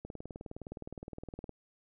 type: click train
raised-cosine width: 2 ms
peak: -29 dBFS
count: 29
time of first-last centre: 0.05-1.493 s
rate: 19.4 Hz
effects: none